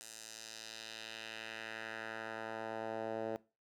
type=tone with band-pass filter sweep; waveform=10% pulse; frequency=111.4 Hz; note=A2; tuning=22 cents sharp; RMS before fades=-44 dBFS; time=0.01-3.36 s; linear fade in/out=0 ms; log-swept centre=8100 to 540 Hz; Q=1.4; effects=noise-tail reverb RT60 0.3 s tail -20 dB re dry